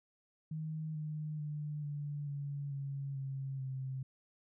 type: tone with pitch steps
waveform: sine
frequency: 156.7 / 152.94 / 149.28 / 145.7 / 142.21 / 138.8 / 135.47 / 132.23 Hz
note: D#3 / D#3 / D3 / D3 / C#3 / C#3 / C#3 / C3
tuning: +13 / -29 / +29 / -13 / +45 / +3 / -39 / +19 cents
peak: -37 dBFS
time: 0.51-4.03 s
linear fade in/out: 5 ms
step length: 440 ms
effects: none

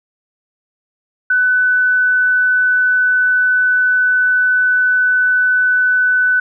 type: tone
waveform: sine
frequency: 1499 Hz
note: F#6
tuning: 22 cents sharp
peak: -10 dBFS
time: 1.3-6.4 s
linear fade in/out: 5 ms
effects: none

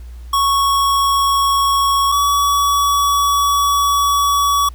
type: tone pair in turn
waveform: square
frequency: 1108.7 / 1134.6 Hz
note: C#6 / C#6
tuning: 0 / +40 cents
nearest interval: unison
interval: 40 cents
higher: second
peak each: -13 dBFS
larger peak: neither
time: 0.33-2.12 / 2.12-4.69 s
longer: second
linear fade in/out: 5 ms
effects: added 60 Hz sine -30 dBFS peak until 4.74 s + pink hiss -51 dBFS RMS until 4.74 s

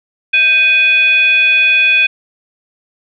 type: tone with frequency modulation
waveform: sine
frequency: 2489 Hz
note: D#7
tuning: in tune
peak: -7 dBFS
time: 0.33-2.07 s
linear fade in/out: 10 ms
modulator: 918 Hz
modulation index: 0.51
effects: none

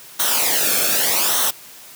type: noise with flanger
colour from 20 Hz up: white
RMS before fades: -18 dBFS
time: 0.19-1.51 s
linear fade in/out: 10 ms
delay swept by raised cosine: 0.41 to 1.04 ms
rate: 0.83 Hz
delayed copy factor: -0.7
effects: white hiss -41 dBFS RMS until 1.95 s + high-pass 100 Hz 12 dB/octave

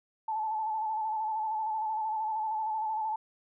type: tone with vibrato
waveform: sine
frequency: 871 Hz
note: A5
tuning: 18 cents flat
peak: -29 dBFS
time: 0.28-3.16 s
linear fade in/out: 5 ms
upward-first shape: square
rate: 13 Hz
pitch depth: 31 cents each way
effects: none

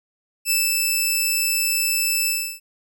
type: tone with ADSR envelope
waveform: 10% pulse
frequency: 2637 Hz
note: E7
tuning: in tune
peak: -8 dBFS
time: 0.45-2.6 s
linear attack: 56 ms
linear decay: 210 ms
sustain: -2 dB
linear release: 320 ms
effects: none

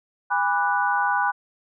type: chord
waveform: sine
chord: G# half-diminished seventh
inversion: none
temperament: equal with one note detuned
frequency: 814.9 / 987.8 / 1174.7 / 1480 Hz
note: G#5 / B5 / D6 / F#6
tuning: -33 / 0 / 0 / 0 cents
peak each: -24 / -24 / -29 / -24 dBFS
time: 0.3-1.32 s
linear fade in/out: 20 ms
effects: none

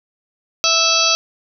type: harmonic tone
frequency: 657 Hz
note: E5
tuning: 6 cents flat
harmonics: 1 / 2 / 4 / 5 / 6 / 7 / 8 / 9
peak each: -24 / -21 / -20 / -23 / -21 / -19 / -22 / -20 dBFS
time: 0.64-1.15 s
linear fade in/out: 0 ms
effects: none

